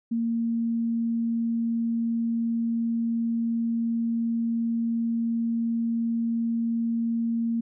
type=tone; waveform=sine; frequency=230.7 Hz; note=A#3; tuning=18 cents flat; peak=-23 dBFS; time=0.11-7.61 s; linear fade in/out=10 ms; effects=none